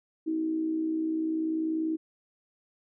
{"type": "tone with amplitude modulation", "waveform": "sine", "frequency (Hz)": 318.8, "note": "D#4", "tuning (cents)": 42, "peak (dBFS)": -24, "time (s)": [0.26, 1.97], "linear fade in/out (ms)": 20, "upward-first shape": "sine", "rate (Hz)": 60.4, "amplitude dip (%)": 50, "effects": []}